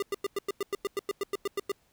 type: tone bursts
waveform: square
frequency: 400 Hz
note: G4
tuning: 35 cents sharp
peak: -28 dBFS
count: 15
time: 0-1.718 s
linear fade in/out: 2 ms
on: 24 ms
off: 97 ms
effects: pink hiss -68 dBFS RMS until 1.92 s